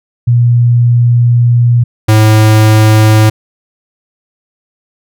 sine / square tone pair in turn, 120 / 108.52 Hz, B2 / A2, -49 / -23 cents, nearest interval major second, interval 174 cents, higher first, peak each -4 dBFS, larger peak neither, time 0.27-1.84 / 2.08-3.3 s, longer first, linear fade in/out 10 ms, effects none

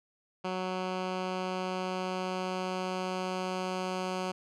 10% pulse tone with low-pass filter sweep, 185 Hz, F#3, in tune, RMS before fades -34 dBFS, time 0.44-4.32 s, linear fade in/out 10 ms, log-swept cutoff 4000 to 6500 Hz, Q 0.75, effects none

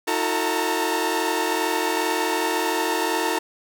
sawtooth tone cluster, 320.5 / 363.1 / 448.8 / 889 / 931 Hz, E4 / F#4 / A4 / A5 / A#5, -49 / -33 / +34 / +18 / -2 cents, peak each -24 dBFS, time 0.07-3.39 s, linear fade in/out 10 ms, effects none

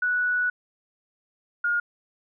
sine tone pair in turn, 1474 / 1425.4 Hz, F#6 / F6, -7 / +35 cents, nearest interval minor second, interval 58 cents, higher first, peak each -21 dBFS, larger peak neither, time 0.02-0.5 / 1.64-1.8 s, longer first, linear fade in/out 5 ms, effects none

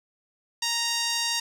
sawtooth tone with band-pass filter, 932.3 Hz, A#5, in tune, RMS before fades -27 dBFS, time 0.62-1.4 s, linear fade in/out 5 ms, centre 5200 Hz, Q 1.4, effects 8-bit

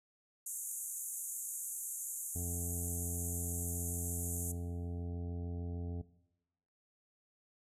pink band-pass noise, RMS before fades -42 dBFS, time 0.46-4.52 s, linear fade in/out 5 ms, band 6600 to 13000 Hz, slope 96 dB/octave
harmonic tone, 86.6 Hz, F2, 14 cents flat, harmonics 1 / 2 / 3 / 4 / 5 / 7 / 8 / 9, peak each -38 / -47 / -48 / -58 / -52 / -62 / -61 / -63 dBFS, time 2.35-6.02 s, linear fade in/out 10 ms
effects noise-tail reverb RT60 0.9 s tail -18 dB re dry

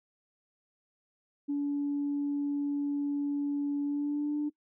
sine tone with pitch glide, 286.4 to 296 Hz, D4 to D4, -43 to +14 cents, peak -27 dBFS, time 1.48-4.5 s, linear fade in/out 20 ms, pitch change +57 cents, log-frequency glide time 3.83-4.37 s, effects noise-tail reverb RT60 0.1 s tail -23 dB re dry + tanh soft clip ceiling -24 dBFS

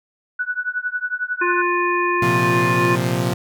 sine tone with tremolo, 1480 Hz, F#6, in tune, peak -17 dBFS, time 0.39-1.62 s, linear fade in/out 5 ms, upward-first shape triangle, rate 11 Hz, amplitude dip 100%
harmonic tone, 352.3 Hz, F4, 15 cents sharp, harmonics 1 / 3 / 5 / 7, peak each -21 / -20 / -24 / -25 dBFS, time 1.41-2.96 s, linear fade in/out 10 ms
sawtooth chord, Bb suspended second, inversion none, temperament equal, 116.54 / 130.81 / 174.61 Hz, Bb2 / C3 / F3, 0 / 0 / 0 cents, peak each -19 dBFS, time 2.22-3.34 s, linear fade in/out 5 ms
effects none

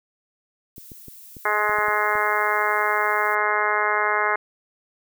violet noise, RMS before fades -44 dBFS, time 0.76-3.35 s, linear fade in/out 2 ms
clicks, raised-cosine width 3 ms, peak -28 dBFS, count 8, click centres 0.781 / 0.918 / 1.083 / 1.368 / 1.695 / 1.786 / 1.884 / 2.154 s
harmonic tone, 210.3 Hz, G#3, 22 cents sharp, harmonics 2 / 3 / 4 / 5 / 6 / 7 / 8 / 9 / 10, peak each -29 / -30 / -27 / -26 / -26 / -28 / -27 / -31 / -28 dBFS, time 1.45-4.36 s, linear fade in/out 5 ms
effects none

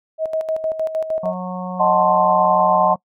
sine tone with tremolo, 636 Hz, D#5, 38 cents sharp, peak -17 dBFS, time 0.18-1.34 s, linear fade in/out 50 ms, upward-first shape square, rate 6.5 Hz, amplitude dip 65%
harmonic tone, 182.6 Hz, F#3, 23 cents flat, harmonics 1 / 3 / 4 / 5 / 6, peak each -26 / -31 / -32 / -33 / -34 dBFS, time 1.23-2.96 s, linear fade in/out 5 ms
sine chord, D# diminished seventh, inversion none, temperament equal, 622.3 / 740 / 880 / 1046.5 Hz, D#5 / F#5 / A5 / C6, 0 / 0 / 0 / 0 cents, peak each -18 dBFS, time 1.79-2.95 s, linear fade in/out 20 ms
effects noise-tail reverb RT60 0.1 s tail -24 dB re dry

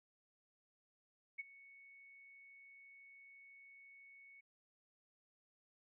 sine tone with ADSR envelope, 2217 Hz, C#7, in tune, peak -39 dBFS, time 1.38-4.41 s, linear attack 18 ms, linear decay 23 ms, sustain -19 dB, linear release 11 ms, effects none

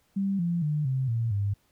sine tone with pitch steps, 196 / 171.62 / 150.27 / 131.57 / 115.2 / 100.87 Hz, G3 / F3 / D3 / C3 / A#2 / G2, 0 / -30 / +40 / +10 / -20 / +50 cents, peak -24 dBFS, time 0.16-1.54 s, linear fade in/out 10 ms, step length 230 ms, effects pink hiss -68 dBFS RMS until 1.71 s

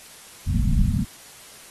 pink low-pass noise, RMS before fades -20 dBFS, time 0.46-1.05 s, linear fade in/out 20 ms, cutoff 240 Hz, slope 96 dB/octave, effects white hiss -45 dBFS RMS until 1.7 s + AAC 32 kbps

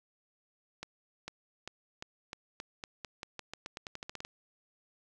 accelerating click train, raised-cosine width 0.2 ms, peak -23 dBFS, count 20, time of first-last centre 0.83-4.249 s, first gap 450 ms, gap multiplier 0.88, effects none

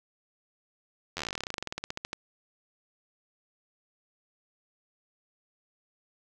slowing click train, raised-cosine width 0.2 ms, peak -16 dBFS, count 28, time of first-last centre 1.17-2.131 s, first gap 11 ms, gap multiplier 1.08, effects none

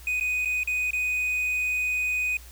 triangle tone with dropouts, 2492 Hz, D#7, 2 cents sharp, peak -22 dBFS, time 0.07-2.37 s, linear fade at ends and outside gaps 2 ms, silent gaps 0.199-0.209 / 0.449-0.456 / 0.634-0.674 / 0.907-0.932 s, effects added 60 Hz sine -44 dBFS peak until 2.51 s + white hiss -50 dBFS RMS until 2.51 s

